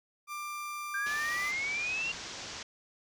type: tone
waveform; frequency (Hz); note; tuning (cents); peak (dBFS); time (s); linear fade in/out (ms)
30% pulse; 1187; D6; +18; -34; 0.27-1.53; 50
type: exponential sweep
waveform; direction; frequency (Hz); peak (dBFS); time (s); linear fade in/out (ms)
sine; up; 1581 to 2794; -31; 0.94-2.12; 5
type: low-pass noise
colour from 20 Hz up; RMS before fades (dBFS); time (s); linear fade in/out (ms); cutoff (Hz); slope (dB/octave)
white; -43; 1.06-2.63; 5; 6700; 48
effects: none